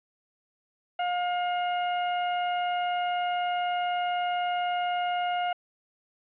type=tone; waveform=40% pulse; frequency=712 Hz; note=F5; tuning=33 cents sharp; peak=-25 dBFS; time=0.99-5.53 s; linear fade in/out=5 ms; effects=resampled to 8000 Hz + 9-bit